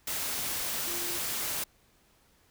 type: tone in noise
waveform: sine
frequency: 346.1 Hz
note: F4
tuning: 16 cents flat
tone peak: -42 dBFS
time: 0.87-1.18 s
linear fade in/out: 5 ms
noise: white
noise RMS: -33 dBFS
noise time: 0.07-1.64 s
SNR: -12 dB
effects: pink hiss -65 dBFS RMS until 2.5 s